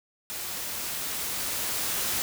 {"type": "noise with level ramp", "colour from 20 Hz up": "white", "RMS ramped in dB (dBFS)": [-35, -28], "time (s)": [0.3, 2.22], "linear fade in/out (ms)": 0, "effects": []}